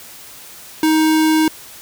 square tone, 314.2 Hz, D#4, 17 cents sharp, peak -12 dBFS, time 0.83-1.48 s, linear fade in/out 2 ms, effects white hiss -38 dBFS RMS until 1.81 s

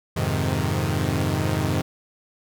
sawtooth chord, F minor seventh, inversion none, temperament equal with one note detuned, 87.71 / 103.83 / 130.81 / 155.56 Hz, F2 / Ab2 / C3 / Eb3, +8 / 0 / 0 / 0 cents, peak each -23 dBFS, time 0.16-1.82 s, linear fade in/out 10 ms, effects none

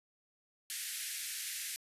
white band-pass noise, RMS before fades -41 dBFS, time 0.7-1.76 s, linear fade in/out 0 ms, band 1600 to 13000 Hz, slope 48 dB/octave, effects resampled to 32000 Hz

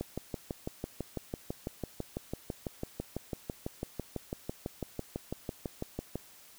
click train, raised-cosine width 2 ms, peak -21 dBFS, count 38, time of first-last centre 0.01-6.156 s, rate 6.02 Hz, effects white hiss -56 dBFS RMS until 6.58 s

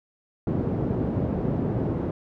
pink band-pass noise, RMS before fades -26 dBFS, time 0.47-2.11 s, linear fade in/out 2 ms, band 110 to 380 Hz, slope 12 dB/octave, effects none

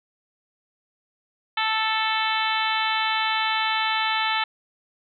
harmonic tone, 440 Hz, A4, in tune, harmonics 2 / 3 / 4 / 5 / 6 / 7 / 8 / 9, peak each -26 / -28 / -29 / -30 / -31 / -31 / -32 / -33 dBFS, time 1.57-4.44 s, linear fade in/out 5 ms, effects none

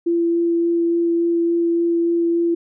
sine tone with vibrato, 338.9 Hz, E4, 48 cents sharp, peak -15 dBFS, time 0.06-2.55 s, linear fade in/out 10 ms, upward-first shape sine, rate 3.5 Hz, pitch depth 8 cents each way, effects none

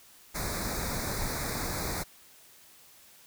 pink band-stop noise, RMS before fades -33 dBFS, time 0.34-2.04 s, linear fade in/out 20 ms, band 2400 to 3700 Hz, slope 96 dB/octave, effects white hiss -56 dBFS RMS until 3.26 s

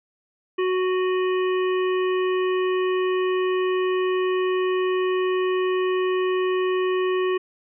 harmonic tone with a mistuned harmonic, 370 Hz, F#4, in tune, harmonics 1 / 3 / 5 / 7 / 8, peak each -20 / -30 / -34 / -37 / -38 dBFS, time 0.58-7.38 s, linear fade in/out 10 ms, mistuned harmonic 7, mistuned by -77 cents, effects none

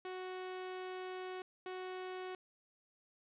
sawtooth tone bursts at uneven times, 370 Hz, F#4, in tune, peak -38 dBFS, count 2, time 0.05-1.42 / 1.66-2.35 s, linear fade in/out 2 ms, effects resampled to 8000 Hz + 12-bit

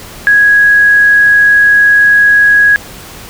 sine tone, 1661.2 Hz, G#6, in tune, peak -3 dBFS, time 0.27-2.76 s, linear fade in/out 0 ms, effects pink hiss -30 dBFS RMS until 3.29 s

